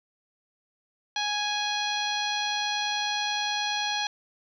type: harmonic tone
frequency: 830.6 Hz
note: G#5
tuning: in tune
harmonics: 1 / 2 / 3 / 4 / 5 / 6 / 7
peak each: -31 / -34 / -35 / -32 / -33 / -44 / -39 dBFS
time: 1.16-4.07 s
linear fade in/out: 2 ms
effects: 10-bit